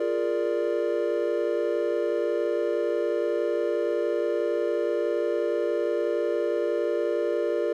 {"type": "chord", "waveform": "triangle", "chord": "Bb dominant seventh", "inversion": "second", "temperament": "equal", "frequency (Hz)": [349.2, 415.3, 466.2, 587.3], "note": ["F4", "Ab4", "Bb4", "D5"], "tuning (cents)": [0, 0, 0, 0], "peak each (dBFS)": [-27, -28, -26, -27], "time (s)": [0, 7.73], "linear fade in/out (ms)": 5, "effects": []}